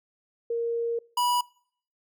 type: tone pair in turn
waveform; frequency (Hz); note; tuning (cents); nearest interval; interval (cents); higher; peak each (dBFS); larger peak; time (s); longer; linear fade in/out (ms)
sine / square; 466.2 / 977.1; A#4 / B5; 0 / -19; octave + minor second; 1281; second; -25 / -23; second; 0.5-0.99 / 1.17-1.41; first; 5
effects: noise-tail reverb RT60 0.6 s tail -25 dB re dry